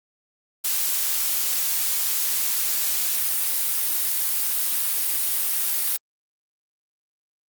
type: noise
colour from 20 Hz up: blue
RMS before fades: -23 dBFS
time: 0.64-5.97 s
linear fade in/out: 10 ms
effects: Opus 48 kbps